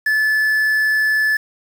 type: tone with quantisation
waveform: triangle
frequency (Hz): 1734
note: A6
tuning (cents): -26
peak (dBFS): -12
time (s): 0.06-1.37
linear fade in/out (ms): 5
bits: 6
effects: none